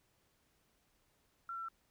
sine tone with pitch steps, 1361 / 1351.6 / 1342.3 Hz, F6 / E6 / E6, -45 / +43 / +31 cents, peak -40 dBFS, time 1.49-1.685 s, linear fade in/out 2 ms, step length 65 ms, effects pink hiss -75 dBFS RMS until 1.9 s

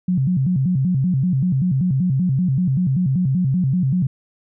sine tone with vibrato, 155.56 Hz, D#3, in tune, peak -15 dBFS, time 0.08-4.07 s, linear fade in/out 5 ms, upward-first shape square, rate 5.2 Hz, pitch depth 270 cents each way, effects none

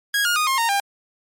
sawtooth tone with pitch steps, 1646 / 1424.7 / 1233.1 / 1067.3 / 923.8 / 799.6 Hz, G#6 / F6 / D#6 / C6 / A#5 / G5, -16 / +34 / -16 / +34 / -16 / +34 cents, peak -14 dBFS, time 0.14-0.8 s, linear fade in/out 2 ms, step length 110 ms, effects MP3 64 kbps

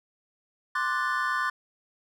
triangle chord, D dominant seventh, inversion third, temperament equal, 1046.5 / 1174.7 / 1480 / 1760 Hz, C6 / D6 / F#6 / A6, 0 / 0 / 0 / 0 cents, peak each -29 dBFS, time 0.75-1.5 s, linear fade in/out 5 ms, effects none

